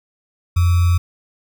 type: tone with sample-and-hold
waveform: sine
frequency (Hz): 87.31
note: F2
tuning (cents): 0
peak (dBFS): -11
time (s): 0.56-0.98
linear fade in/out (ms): 10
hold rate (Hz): 1225
effects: none